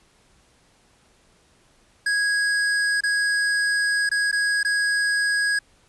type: tone with dropouts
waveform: square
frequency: 1654 Hz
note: G#6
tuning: 8 cents flat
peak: -20 dBFS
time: 2.06-5.59 s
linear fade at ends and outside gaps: 5 ms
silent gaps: 3.007-3.035 / 4.092-4.114 / 4.315-4.326 / 4.631-4.648 s
effects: pink hiss -59 dBFS RMS until 5.88 s + resampled to 24000 Hz